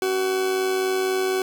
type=tone with amplitude modulation; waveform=40% pulse; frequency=376.3 Hz; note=F#4; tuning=29 cents sharp; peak=-18 dBFS; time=0.02-1.42 s; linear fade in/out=2 ms; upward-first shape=sine; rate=104 Hz; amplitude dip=40%; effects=9-bit